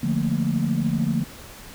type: chord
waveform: sine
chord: Bb major seventh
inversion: first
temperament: equal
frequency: 146.83 / 174.61 / 220 / 233.1 Hz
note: D3 / F3 / A3 / Bb3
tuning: 0 / 0 / 0 / 0 cents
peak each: -25 dBFS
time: 0.03-1.24 s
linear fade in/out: 5 ms
effects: tanh soft clip ceiling -11 dBFS + pink hiss -42 dBFS RMS until 1.74 s